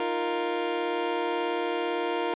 25% pulse chord, Eb suspended second, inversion none, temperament equal, 311.1 / 349.2 / 466.2 Hz, Eb4 / F4 / Bb4, 0 / 0 / 0 cents, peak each -32 / -26 / -26 dBFS, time 0-2.34 s, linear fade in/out 2 ms, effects resampled to 8000 Hz

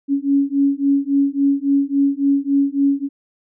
sine beating tone pair, 277.2 / 280.8 Hz, C#4 / C#4, 0 / +22 cents, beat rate 3.6 Hz, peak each -17 dBFS, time 0.08-3.09 s, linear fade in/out 50 ms, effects none

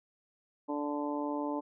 harmonic tone, 146.3 Hz, D3, 6 cents flat, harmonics 2 / 3 / 4 / 5 / 6 / 7, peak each -34 / -42 / -39 / -49 / -39 / -43 dBFS, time 0.68-1.61 s, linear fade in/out 20 ms, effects none

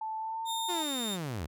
sine tone with pitch glide, 878 to 903.7 Hz, A5 to A5, -4 to +46 cents, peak -33 dBFS, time 0.01-0.83 s, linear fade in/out 5 ms, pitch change +50 cents, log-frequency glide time 0.18-0.45 s
sawtooth tone, 3658 Hz, A#7, 33 cents flat, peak -31 dBFS, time 0.45-1.18 s, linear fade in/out 50 ms
sawtooth linear sweep, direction down, 366 to 65.41 Hz, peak -30 dBFS, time 0.68-1.47 s, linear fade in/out 20 ms
effects none

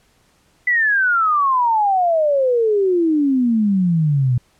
sine exponential sweep, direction down, 2007 to 120 Hz, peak -13 dBFS, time 0.67-4.38 s, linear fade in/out 5 ms, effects pink hiss -58 dBFS RMS until 4.59 s + low-pass 11000 Hz 12 dB/octave

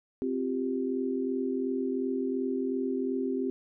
sine chord, C suspended fourth, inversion none, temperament equal, 261.6 / 349.2 / 392 Hz, C4 / F4 / G4, 0 / 0 / 0 cents, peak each -30 / -36 / -32 dBFS, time 0.22-3.5 s, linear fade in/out 0 ms, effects none

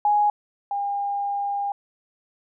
sine tone pair in turn, 830.6 / 806 Hz, G#5 / G5, 0 / +48 cents, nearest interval minor second, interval 52 cents, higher first, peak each -16 / -23 dBFS, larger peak first, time 0.05-0.3 / 0.71-1.72 s, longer second, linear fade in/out 2 ms, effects none

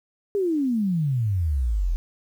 sine exponential sweep, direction down, 415.3 to 38.77 Hz, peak -20 dBFS, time 0.35-1.96 s, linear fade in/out 0 ms, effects 9-bit

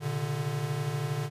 square tone cluster, 118.2 / 135.2 / 147.7 Hz, A#2 / C#3 / D3, +24 / -43 / +10 cents, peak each -36 / -37 / -32 dBFS, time 0-1.3 s, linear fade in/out 50 ms, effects resampled to 32000 Hz

